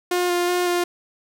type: tone with vibrato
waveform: sawtooth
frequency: 354.3 Hz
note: F4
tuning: 25 cents sharp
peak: -15 dBFS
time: 0.11-0.84 s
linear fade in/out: 5 ms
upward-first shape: square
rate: 2.7 Hz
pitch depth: 12 cents each way
effects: none